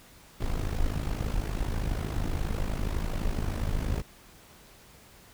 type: noise with amplitude modulation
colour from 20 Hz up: brown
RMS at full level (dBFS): -26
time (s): 0.4-4.02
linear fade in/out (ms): 10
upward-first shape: sine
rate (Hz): 52.3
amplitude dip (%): 75
effects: pink hiss -54 dBFS RMS until 5.33 s